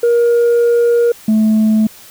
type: tone pair in turn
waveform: sine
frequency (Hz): 472.8 / 217.3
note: A#4 / A3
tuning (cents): +24 / -21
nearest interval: octave + minor second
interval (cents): 1345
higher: first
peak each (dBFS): -6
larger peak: neither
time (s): 0.03-1.12 / 1.28-1.87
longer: first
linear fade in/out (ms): 5
effects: tanh soft clip ceiling -7 dBFS + white hiss -39 dBFS RMS until 2.1 s